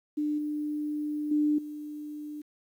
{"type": "tone with level steps", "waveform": "sine", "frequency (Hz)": 298.8, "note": "D4", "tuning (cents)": 30, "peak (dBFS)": [-26, -29, -22, -36], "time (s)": [0.17, 2.42], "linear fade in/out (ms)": 10, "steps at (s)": [0.38, 1.31, 1.58], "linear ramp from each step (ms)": 5, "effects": ["10-bit"]}